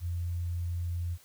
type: tone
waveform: sine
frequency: 86.5 Hz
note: F2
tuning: 16 cents flat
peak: -30 dBFS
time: 0-1.18 s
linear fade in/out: 50 ms
effects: white hiss -59 dBFS RMS until 1.24 s